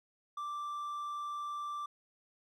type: tone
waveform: triangle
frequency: 1174.7 Hz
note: D6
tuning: in tune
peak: -35 dBFS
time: 0.37-1.86 s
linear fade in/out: 5 ms
effects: none